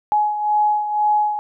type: beating tone pair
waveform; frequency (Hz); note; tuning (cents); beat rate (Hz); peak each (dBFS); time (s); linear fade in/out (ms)
sine; 841 / 843; G#5 / G#5; +22 / +26; 2; -16 / -23; 0.12-1.39; 0
effects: none